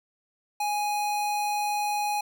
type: tone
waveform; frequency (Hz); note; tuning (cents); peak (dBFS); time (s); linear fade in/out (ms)
square; 830.6; G#5; 0; -26; 0.6-2.21; 5
effects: none